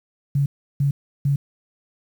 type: tone bursts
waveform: sine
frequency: 140.8 Hz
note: C#3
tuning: 27 cents sharp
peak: -16 dBFS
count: 3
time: 0.35-1.36 s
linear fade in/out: 5 ms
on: 110 ms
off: 340 ms
effects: 8-bit